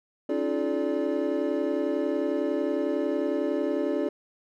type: tone cluster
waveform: triangle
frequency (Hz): 275.8 / 306.8 / 346.8 / 426.7 / 581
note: C#4 / D#4 / F4 / G#4 / D5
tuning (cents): -9 / -24 / -12 / +47 / -19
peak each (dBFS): -29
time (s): 0.29-4.09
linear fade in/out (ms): 5
effects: none